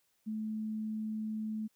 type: tone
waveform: sine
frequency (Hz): 216.9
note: A3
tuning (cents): -25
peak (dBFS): -34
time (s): 0.26-1.68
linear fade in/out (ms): 20
effects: white hiss -75 dBFS RMS until 1.75 s